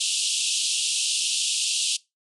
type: band-pass noise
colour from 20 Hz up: pink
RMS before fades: -25 dBFS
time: 0-1.97 s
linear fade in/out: 10 ms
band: 2700 to 10000 Hz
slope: 96 dB/octave
effects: noise-tail reverb RT60 0.2 s tail -21 dB re dry